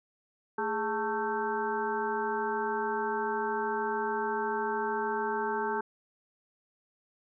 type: harmonic tone with a mistuned harmonic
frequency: 221.6 Hz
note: A3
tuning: 13 cents sharp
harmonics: 1 / 2 / 4 / 5 / 6 / 7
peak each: -40 / -33 / -32 / -41 / -41 / -37 dBFS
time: 0.58-5.81 s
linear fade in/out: 5 ms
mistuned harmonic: 2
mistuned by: -110 cents
effects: none

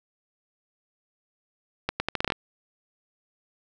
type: accelerating click train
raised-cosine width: 0.3 ms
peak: -9 dBFS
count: 9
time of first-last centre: 1.89-2.321 s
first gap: 110 ms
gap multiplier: 0.78
effects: none

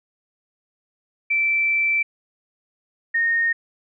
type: tone pair in turn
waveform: sine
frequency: 2332 / 1846.7 Hz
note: D7 / A#6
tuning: -13 / -17 cents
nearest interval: major third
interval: 404 cents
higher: first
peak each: -17 dBFS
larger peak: neither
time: 1.3-2.03 / 3.14-3.53 s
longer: first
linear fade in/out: 10 ms
effects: none

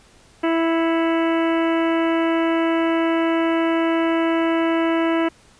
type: harmonic tone with a mistuned harmonic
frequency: 329.6 Hz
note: E4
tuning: in tune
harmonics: 1 / 2 / 3 / 4 / 5 / 6 / 7 / 8 / 9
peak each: -18 / -24 / -28 / -30 / -32 / -34 / -35 / -36 / -37 dBFS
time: 0.43-5.29 s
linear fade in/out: 10 ms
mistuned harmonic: 7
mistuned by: -57 cents
effects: pink hiss -52 dBFS RMS until 5.59 s + resampled to 22050 Hz

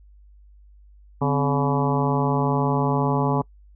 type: harmonic tone with a mistuned harmonic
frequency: 142.1 Hz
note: C#3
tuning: 43 cents sharp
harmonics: 1 / 2 / 3 / 4 / 5 / 6 / 7 / 8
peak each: -22 / -25 / -27 / -31 / -32 / -28 / -29 / -32 dBFS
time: 1.21-3.42 s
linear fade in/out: 10 ms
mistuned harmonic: 2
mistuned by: -140 cents
effects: noise-tail reverb RT60 0.1 s tail -24 dB re dry + added 50 Hz sine -47 dBFS peak until 3.75 s

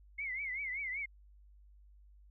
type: tone with vibrato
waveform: sine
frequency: 2135 Hz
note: C7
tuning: 34 cents sharp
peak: -36 dBFS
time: 0.18-1.06 s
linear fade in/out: 10 ms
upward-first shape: triangle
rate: 5.2 Hz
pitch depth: 150 cents each way
effects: added 50 Hz sine -57 dBFS peak until 2.3 s

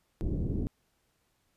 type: low-pass noise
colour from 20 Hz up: pink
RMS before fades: -31 dBFS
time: 0.21-0.67 s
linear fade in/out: 0 ms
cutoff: 360 Hz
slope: 24 dB/octave
effects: pink hiss -74 dBFS RMS until 1.56 s + resampled to 32000 Hz

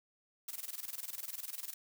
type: noise with tremolo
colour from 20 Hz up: blue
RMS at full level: -41 dBFS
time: 0.48-1.74 s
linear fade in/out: 5 ms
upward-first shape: square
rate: 20 Hz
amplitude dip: 80%
effects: none

